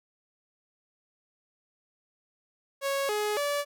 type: tone with pitch steps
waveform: sawtooth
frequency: 552 / 420.1 / 577 Hz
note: C#5 / G#4 / D5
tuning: -7 / +20 / -31 cents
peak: -23 dBFS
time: 2.81-3.65 s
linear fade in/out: 50 ms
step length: 280 ms
effects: none